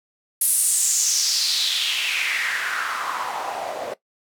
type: noise with band-pass filter sweep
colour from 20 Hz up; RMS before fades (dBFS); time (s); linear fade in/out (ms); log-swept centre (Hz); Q
white; -23; 0.41-3.94; 5; 11000 to 540; 3.9
effects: noise-tail reverb RT60 0.1 s tail -17 dB re dry